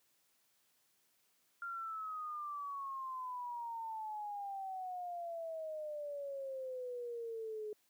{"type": "exponential sweep", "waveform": "sine", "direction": "down", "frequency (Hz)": [1396.9, 420.1], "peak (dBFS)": -40, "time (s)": [1.62, 7.73], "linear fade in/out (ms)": 2, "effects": ["white hiss -75 dBFS RMS until 7.89 s", "high-pass 100 Hz 12 dB/octave"]}